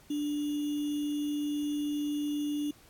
sine tone with sample-and-hold, 293.7 Hz, D4, in tune, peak -29 dBFS, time 0.1-2.71 s, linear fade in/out 5 ms, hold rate 3150 Hz, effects pink hiss -59 dBFS RMS until 2.89 s + AAC 64 kbps

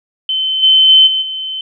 sine tone with level steps, 3069 Hz, G7, 37 cents flat, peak -13 / -5 / -3 / -12 / -19 dBFS, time 0.29-1.61 s, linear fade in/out 2 ms, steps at 0.62 / 0.88 / 1.06 / 1.21 s, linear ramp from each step 20 ms, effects none

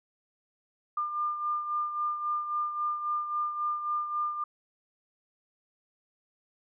sine beating tone pair, 1200 / 1203.7 Hz, D6 / D6, +37 / +42 cents, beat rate 3.7 Hz, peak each -29 / -37 dBFS, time 0.97-4.44 s, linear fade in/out 5 ms, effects none

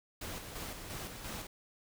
pink noise with tremolo, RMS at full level -42 dBFS, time 0.21-1.47 s, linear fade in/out 5 ms, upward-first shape square, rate 2.9 Hz, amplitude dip 40%, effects none

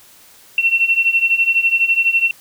sine beating tone pair, 2705 / 2717 Hz, E7 / F7, +44 / -48 cents, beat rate 12 Hz, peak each -17 / -14 dBFS, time 0.58-2.31 s, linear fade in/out 2 ms, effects white hiss -46 dBFS RMS until 2.4 s

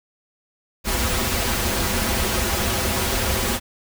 pink noise with comb filter, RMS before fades -22 dBFS, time 0.84-3.6 s, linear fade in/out 50 ms, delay 6.7 ms, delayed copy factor -0.8, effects none

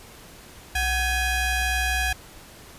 25% pulse ring-modulated tone, 808 Hz, G#5, 48 cents flat, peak -15 dBFS, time 0.75-2.13 s, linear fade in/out 5 ms, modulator 870 Hz, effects pink hiss -46 dBFS RMS until 2.78 s + resampled to 32000 Hz

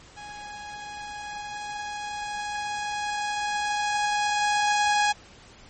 sawtooth tone with level ramp, 830.6 Hz, G#5, in tune, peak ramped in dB -35 to -15 dBFS, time 0.16-5.13 s, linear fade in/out 20 ms, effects pink hiss -50 dBFS RMS until 5.69 s + MP3 32 kbps

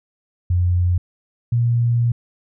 sine tone pair in turn, 88.9 / 118.67 Hz, F2 / A#2, +31 / +31 cents, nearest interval perfect fourth, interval 500 cents, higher second, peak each -14 dBFS, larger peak neither, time 0.5-0.98 / 1.52-2.12 s, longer second, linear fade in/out 5 ms, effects none

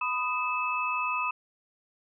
sine tone cluster, 999 / 1245 / 2605 Hz, B5 / D#6 / E7, +20 / +1 / -21 cents, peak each -31 / -31 / -31 dBFS, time 0.01-1.31 s, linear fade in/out 5 ms, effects none

